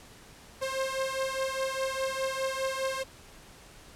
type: beating tone pair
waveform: sawtooth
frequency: 529 / 533.9 Hz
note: C5 / C5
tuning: +19 / +35 cents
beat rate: 4.9 Hz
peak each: -28 / -29 dBFS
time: 0.61-3.04 s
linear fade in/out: 20 ms
effects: pink hiss -52 dBFS RMS until 3.95 s + low-pass 11000 Hz 12 dB/octave